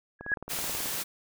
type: tone with exponential growth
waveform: sine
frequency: 1665 Hz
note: G#6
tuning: 4 cents sharp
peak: -20 dBFS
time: 0.19-0.34 s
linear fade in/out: 2 ms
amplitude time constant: 32 ms
type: click train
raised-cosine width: 1 ms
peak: -25 dBFS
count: 13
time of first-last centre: 0.21-0.859 s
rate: 18.5 Hz
type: noise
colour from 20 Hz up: white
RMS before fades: -33 dBFS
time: 0.49-1.04 s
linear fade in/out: 20 ms
effects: none